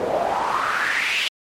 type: noise with band-pass filter sweep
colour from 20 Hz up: pink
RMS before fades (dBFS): -22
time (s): 0-1.28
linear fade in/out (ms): 0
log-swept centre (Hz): 510 to 3000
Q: 4.3
effects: MP3 64 kbps